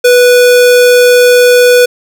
square tone, 492.1 Hz, B4, 6 cents flat, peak -3 dBFS, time 0.04-1.86 s, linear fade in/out 10 ms, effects none

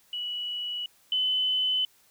sine tone pair in turn, 2938 / 3024 Hz, F#7 / F#7, -13 / +37 cents, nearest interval unison, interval 50 cents, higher second, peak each -30 / -23 dBFS, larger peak second, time 0.13-0.86 / 1.12-1.85 s, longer neither, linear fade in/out 2 ms, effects white hiss -62 dBFS RMS until 2.1 s

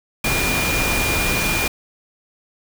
sine tone in noise, 2415 Hz, D7, 48 cents sharp, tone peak -22 dBFS, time 0.24-1.68 s, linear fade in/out 5 ms, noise pink, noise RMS -21 dBFS, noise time 0.24-1.68 s, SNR -4 dB, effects none

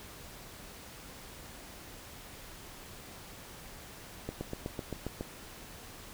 slowing click train, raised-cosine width 2 ms, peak -22 dBFS, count 8, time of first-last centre 4.29-5.209 s, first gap 120 ms, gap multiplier 1.03, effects pink hiss -49 dBFS RMS until 6.13 s

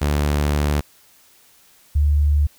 sawtooth / sine tone pair in turn, 73.4 / 73.4 Hz, D2 / D2, 0 / 0 cents, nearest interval unison, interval 0 cents, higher neither, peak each -13 dBFS, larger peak neither, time 0.01-0.81 / 1.95-2.47 s, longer first, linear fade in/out 10 ms, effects white hiss -53 dBFS RMS until 2.58 s

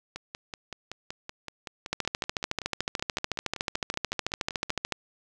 two click trains, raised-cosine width 0.2 ms, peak -10 / -19 dBFS, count 42 / 25, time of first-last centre 1.93-4.923 / 0.16-4.697 s, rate 13.7 / 5.29 Hz, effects none

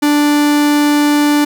45% pulse tone, 293.7 Hz, D4, in tune, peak -9 dBFS, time 0.02-1.45 s, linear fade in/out 10 ms, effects none

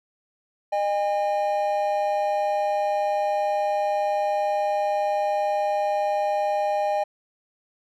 triangle tone pair together, 611 / 810 Hz, D#5 / G#5, -32 / -43 cents, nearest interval perfect fourth, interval 489 cents, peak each -22 dBFS, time 0.72-7.04 s, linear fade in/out 10 ms, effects none

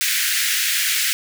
pink high-pass noise, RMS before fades -20 dBFS, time 0.01-1.13 s, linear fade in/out 0 ms, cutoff 1600 Hz, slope 48 dB/octave, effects none

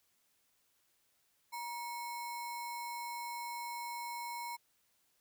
sine tone with sample-and-hold, 950 Hz, A#5, 33 cents sharp, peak -39 dBFS, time 1.52-4.57 s, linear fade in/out 20 ms, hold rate 3150 Hz, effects white hiss -75 dBFS RMS until 5.2 s

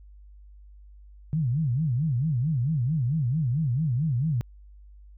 sine tone with vibrato, 138.59 Hz, C#3, in tune, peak -22 dBFS, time 1.33-4.41 s, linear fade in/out 0 ms, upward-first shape sine, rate 4.5 Hz, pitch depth 290 cents each way, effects added 50 Hz sine -46 dBFS peak until 5.17 s

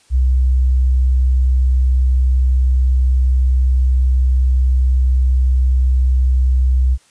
sine tone, 63.9 Hz, C2, 40 cents flat, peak -10 dBFS, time 0.1-6.98 s, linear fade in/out 50 ms, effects white hiss -53 dBFS RMS until 7.1 s + resampled to 22050 Hz

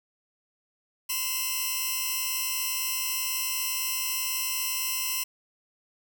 5% pulse tone cluster, 1036 / 2629 / 2848 Hz, C6 / E7 / F7, -17 / -5 / +33 cents, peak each -22 dBFS, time 1.09-5.24 s, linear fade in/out 10 ms, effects none

